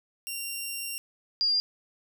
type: tone pair in turn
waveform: 10% pulse / sine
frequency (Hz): 2766 / 4802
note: F7 / D8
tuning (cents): -17 / +38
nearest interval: minor seventh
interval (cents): 955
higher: second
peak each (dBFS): -24 / -22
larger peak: second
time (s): 0.27-0.98 / 1.41-1.6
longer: first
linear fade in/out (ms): 0
effects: none